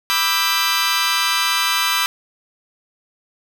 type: chord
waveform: 15% pulse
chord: E minor seventh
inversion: second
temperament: just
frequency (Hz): 988.9 / 1186.7 / 1318.5 / 1582.2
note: B5 / D6 / E6 / G6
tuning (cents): +2 / +18 / 0 / +16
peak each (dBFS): -16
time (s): 0.1-2.06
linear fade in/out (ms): 0
effects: none